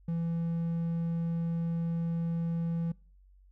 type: tone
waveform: triangle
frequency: 167.2 Hz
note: E3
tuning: 25 cents sharp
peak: -27 dBFS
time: 0.08-2.92 s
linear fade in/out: 5 ms
effects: noise-tail reverb RT60 0.4 s tail -24 dB re dry + added 47 Hz sine -56 dBFS peak until 3.51 s